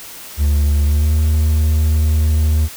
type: tone with pitch glide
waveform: triangle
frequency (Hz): 72.9 to 77.19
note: D2 to D#2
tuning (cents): -12 to -13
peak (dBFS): -9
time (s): 0.37-2.69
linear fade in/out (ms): 50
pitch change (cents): +99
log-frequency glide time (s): 0.85-1.15
effects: white hiss -34 dBFS RMS until 2.76 s